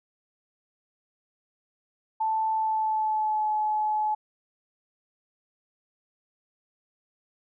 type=tone with pitch glide; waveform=sine; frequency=880 to 854.5 Hz; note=A5 to G#5; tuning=0 to +49 cents; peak=-23 dBFS; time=2.2-4.15 s; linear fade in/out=10 ms; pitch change=-51 cents; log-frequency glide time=2.52-3.5 s; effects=none